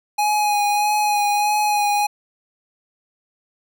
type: tone with vibrato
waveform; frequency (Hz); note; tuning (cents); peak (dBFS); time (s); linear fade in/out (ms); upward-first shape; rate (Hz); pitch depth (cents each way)
square; 832; G#5; +3; -17; 0.18-2.07; 10; sine; 1.6; 21
effects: none